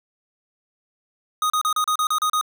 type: tone bursts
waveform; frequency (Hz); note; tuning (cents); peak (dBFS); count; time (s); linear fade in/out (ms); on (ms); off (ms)
square; 1244.5; D#6; 0; -19; 9; 1.42-2.412; 2; 80; 34
effects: none